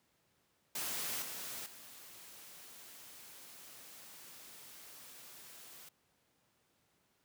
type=noise with level steps; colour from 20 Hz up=white; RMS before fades=-39 / -44 / -54 dBFS; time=0.75-5.89 s; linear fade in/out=5 ms; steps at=1.22 / 1.66 s; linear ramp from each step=2 ms; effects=pink hiss -75 dBFS RMS until 7.24 s + high-pass 100 Hz 12 dB/octave